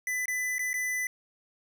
square tone with dropouts, 2000 Hz, B6, 21 cents sharp, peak -29 dBFS, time 0.07-1.07 s, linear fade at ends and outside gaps 2 ms, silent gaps 0.257-0.281 / 0.583-0.592 / 0.732-0.74 s, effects none

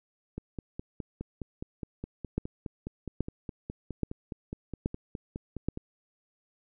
two click trains, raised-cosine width 3 ms, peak -23 / -15 dBFS, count 27 / 5, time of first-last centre 0.38-5.774 / 2.38-5.686 s, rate 4.82 / 1.21 Hz, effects none

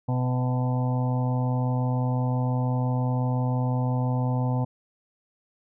harmonic tone with a mistuned harmonic, 125.8 Hz, B2, 32 cents sharp, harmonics 1 / 2 / 4 / 5 / 6 / 7 / 8, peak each -23 / -30 / -36 / -39 / -38 / -36 / -43 dBFS, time 0.08-4.65 s, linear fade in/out 10 ms, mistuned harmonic 5, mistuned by +21 cents, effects none

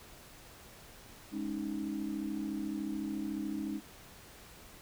sine chord, Ab suspended fourth, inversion none, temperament equal, 207.7 / 277.2 / 311.1 Hz, Ab3 / Db4 / Eb4, 0 / 0 / 0 cents, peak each -38 / -39 / -37 dBFS, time 1.31-3.81 s, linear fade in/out 50 ms, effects tanh soft clip ceiling -26 dBFS + pink hiss -54 dBFS RMS until 4.81 s

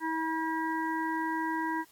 harmonic tone, 321.8 Hz, E4, 42 cents flat, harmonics 1 / 3 / 5 / 6, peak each -33 / -32 / -38 / -40 dBFS, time 0-1.85 s, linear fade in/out 50 ms, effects white hiss -61 dBFS RMS until 1.91 s + AAC 64 kbps

